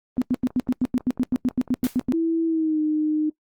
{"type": "click train", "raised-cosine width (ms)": 1, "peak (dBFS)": -27, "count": 12, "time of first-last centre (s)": [0.17, 2.013], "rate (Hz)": 5.97}
{"type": "tone bursts", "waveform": "sine", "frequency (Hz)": 251.3, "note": "B3", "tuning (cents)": 30, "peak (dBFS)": -17, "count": 16, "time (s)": [0.18, 2.122], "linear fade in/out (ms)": 0, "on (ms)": 37, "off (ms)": 90}
{"type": "noise with exponential decay", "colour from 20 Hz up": "white", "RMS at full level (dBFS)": -31, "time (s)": [1.84, 2.03], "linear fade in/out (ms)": 0, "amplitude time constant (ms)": 40}
{"type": "tone with pitch glide", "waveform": "sine", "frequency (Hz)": [328.6, 306.6], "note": ["E4", "D#4"], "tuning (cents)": [-5, -25], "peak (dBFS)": -19, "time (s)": [2.13, 3.3], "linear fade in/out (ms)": 10, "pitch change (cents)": -120, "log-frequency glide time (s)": [2.46, 2.8]}
{"effects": ["noise-tail reverb RT60 0.1 s tail -22 dB re dry", "Opus 24 kbps"]}